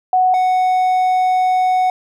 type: tone pair in turn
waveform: sine / triangle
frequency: 740 / 740 Hz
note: F#5 / F#5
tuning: 0 / 0 cents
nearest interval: unison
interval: 0 cents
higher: neither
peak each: -10 dBFS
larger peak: neither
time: 0.13-0.34 / 0.34-1.9 s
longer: second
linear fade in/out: 2 ms
effects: none